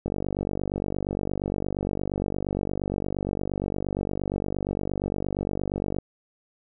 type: click train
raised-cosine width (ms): 2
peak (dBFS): -14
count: 289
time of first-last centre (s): 0.06-5.986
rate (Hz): 48.6
effects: none